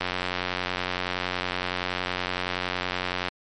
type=click train; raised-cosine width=0.3 ms; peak=-10 dBFS; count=298; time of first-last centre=0.01-3.285 s; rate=90.7 Hz; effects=MP3 48 kbps